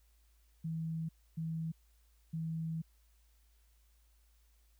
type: tone bursts at uneven times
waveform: sine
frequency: 161.8 Hz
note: E3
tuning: 32 cents flat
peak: -35 dBFS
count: 3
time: 0.64-1.09 / 1.37-1.72 / 2.33-2.82 s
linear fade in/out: 10 ms
effects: added 55 Hz sine -65 dBFS peak until 4.79 s + white hiss -75 dBFS RMS until 4.79 s